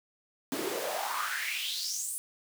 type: noise with high-pass filter sweep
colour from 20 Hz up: pink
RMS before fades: -34 dBFS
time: 0.52-2.18 s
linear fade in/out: 0 ms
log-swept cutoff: 260 to 10000 Hz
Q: 5.4
effects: none